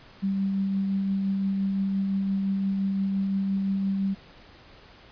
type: tone with tremolo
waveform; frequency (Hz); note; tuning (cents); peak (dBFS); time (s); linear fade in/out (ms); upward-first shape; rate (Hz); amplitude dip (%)
sine; 194.9; G3; -10; -22; 0.22-4.15; 20; triangle; 5.8; 25
effects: pink hiss -51 dBFS RMS until 5.11 s + resampled to 11025 Hz